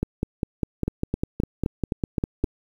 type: two click trains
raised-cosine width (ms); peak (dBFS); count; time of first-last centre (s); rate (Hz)
3; -10 / -10; 7 / 13; 0.88-2.442 / 0.03-2.44; 3.84 / 4.98
effects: 8-bit